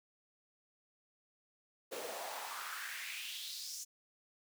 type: noise with high-pass filter sweep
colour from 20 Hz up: pink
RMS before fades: -44 dBFS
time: 1.91-3.85 s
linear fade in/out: 20 ms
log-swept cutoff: 430 to 6400 Hz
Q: 3.4
effects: none